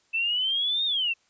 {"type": "exponential two-way sweep", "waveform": "sine", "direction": "up then down", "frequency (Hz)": [2637, 3729, 2637], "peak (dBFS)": -23, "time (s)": [0.13, 1.14], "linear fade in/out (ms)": 20, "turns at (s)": 0.85, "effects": ["white hiss -66 dBFS RMS until 1.29 s", "resampled to 16000 Hz"]}